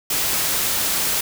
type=noise; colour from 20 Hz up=white; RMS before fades=-21 dBFS; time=0.1-1.21 s; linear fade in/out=5 ms; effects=none